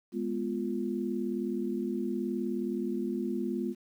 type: chord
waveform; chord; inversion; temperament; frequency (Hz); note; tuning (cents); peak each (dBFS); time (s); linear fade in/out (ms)
sine; F diminished; first; equal; 207.7 / 246.9 / 349.2; Ab3 / Cb4 / F4; 0 / 0 / 0; -34; 0.12-3.75; 50
effects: 10-bit